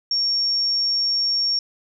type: tone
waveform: sine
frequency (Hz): 5520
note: F8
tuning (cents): -21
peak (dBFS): -18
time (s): 0.11-1.59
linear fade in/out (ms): 2
effects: none